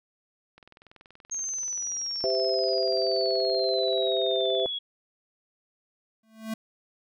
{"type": "click train", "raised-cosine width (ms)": 0.3, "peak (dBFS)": -34, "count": 85, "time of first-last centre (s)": [0.58, 4.599], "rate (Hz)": 20.9}
{"type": "exponential sweep", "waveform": "sine", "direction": "down", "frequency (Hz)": [6460, 3322], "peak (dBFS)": -29, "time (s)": [1.31, 4.79], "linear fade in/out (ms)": 10}
{"type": "chord", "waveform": "sine", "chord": "C major", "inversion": "second", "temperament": "equal with one note detuned", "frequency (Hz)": [392, 514.6, 659.3], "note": ["G4", "C5", "E5"], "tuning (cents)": [0, -29, 0], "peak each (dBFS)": -28, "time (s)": [2.24, 4.66], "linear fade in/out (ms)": 0}
{"type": "tone with exponential growth", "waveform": "square", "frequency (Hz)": 221.1, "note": "A3", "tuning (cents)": 9, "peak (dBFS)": -28, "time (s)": [6.23, 6.54], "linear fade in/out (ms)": 5, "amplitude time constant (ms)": 66}
{"effects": []}